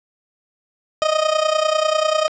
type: tone with amplitude modulation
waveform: 30% pulse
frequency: 622.3 Hz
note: D#5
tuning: in tune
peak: -10 dBFS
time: 1.02-2.28 s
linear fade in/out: 0 ms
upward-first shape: sine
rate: 30.1 Hz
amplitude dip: 75%
effects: resampled to 16000 Hz + 8-bit